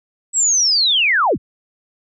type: linear sweep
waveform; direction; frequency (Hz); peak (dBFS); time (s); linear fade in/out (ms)
sine; down; 7902 to 31.25; -12; 0.33-1.38; 50
effects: none